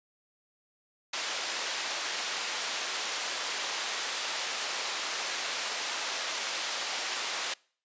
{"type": "band-pass noise", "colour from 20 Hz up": "white", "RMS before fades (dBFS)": -34, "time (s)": [1.13, 7.54], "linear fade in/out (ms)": 5, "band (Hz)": [510, 5400], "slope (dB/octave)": 12, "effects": ["noise-tail reverb RT60 0.5 s tail -26 dB re dry", "resampled to 16000 Hz"]}